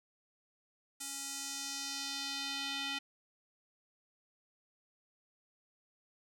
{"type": "tone with band-pass filter sweep", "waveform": "square", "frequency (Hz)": 277, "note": "C#4", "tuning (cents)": -1, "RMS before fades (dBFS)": -40, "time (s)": [1, 2.99], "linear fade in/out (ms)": 10, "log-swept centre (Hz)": [8300, 3100], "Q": 1.8, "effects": []}